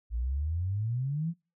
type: exponential sweep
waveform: sine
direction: up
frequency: 54.8 to 174.61 Hz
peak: -28 dBFS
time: 0.1-1.34 s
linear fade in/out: 50 ms
effects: noise-tail reverb RT60 0.3 s tail -24 dB re dry